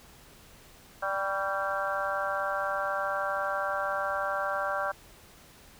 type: harmonic tone with a mistuned harmonic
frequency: 196 Hz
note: G3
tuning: in tune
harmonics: 3 / 4 / 5 / 6 / 7 / 8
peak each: -33 / -35 / -39 / -36 / -34 / -35 dBFS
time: 1.02-4.92 s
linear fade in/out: 10 ms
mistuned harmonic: 6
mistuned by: -55 cents
effects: pink hiss -54 dBFS RMS until 5.79 s